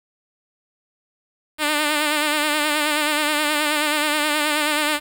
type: tone with vibrato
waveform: 5% pulse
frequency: 300 Hz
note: D4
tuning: 37 cents sharp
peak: -7 dBFS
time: 1.58-5 s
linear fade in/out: 50 ms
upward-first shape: sine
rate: 9.4 Hz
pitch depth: 48 cents each way
effects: 8-bit